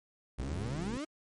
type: exponential sweep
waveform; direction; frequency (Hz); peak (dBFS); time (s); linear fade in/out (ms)
35% pulse; up; 55 to 322.9; -34; 0.38-1.05; 10
type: click train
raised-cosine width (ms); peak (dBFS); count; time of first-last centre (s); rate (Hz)
3; -29; 40; 0.4-0.968; 68.7
effects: MP3 48 kbps